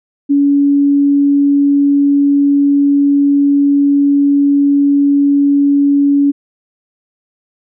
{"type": "tone", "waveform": "sine", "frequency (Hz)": 283.1, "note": "C#4", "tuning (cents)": 37, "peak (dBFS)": -7, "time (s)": [0.29, 6.32], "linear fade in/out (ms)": 20, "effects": []}